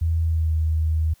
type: tone with pitch glide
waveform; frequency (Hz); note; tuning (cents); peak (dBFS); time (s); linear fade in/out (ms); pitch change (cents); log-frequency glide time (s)
sine; 81.8 to 79.24; E2 to D#2; -13 to +32; -18; 0.01-1.14; 10; -55; 0.22-0.53
effects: white hiss -59 dBFS RMS until 1.2 s